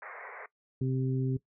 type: band-pass noise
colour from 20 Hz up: white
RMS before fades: -45 dBFS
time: 0.02-0.46 s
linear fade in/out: 2 ms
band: 410 to 2200 Hz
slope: 96 dB/octave
type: harmonic tone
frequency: 130.81 Hz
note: C3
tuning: in tune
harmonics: 1 / 2 / 3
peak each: -28 / -34 / -38 dBFS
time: 0.81-1.37 s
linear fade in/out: 5 ms
effects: noise-tail reverb RT60 0.1 s tail -18 dB re dry